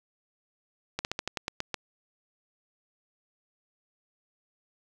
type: slowing click train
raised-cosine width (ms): 0.2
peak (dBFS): -13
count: 9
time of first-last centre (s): 0.99-1.743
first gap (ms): 59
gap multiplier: 1.13
effects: none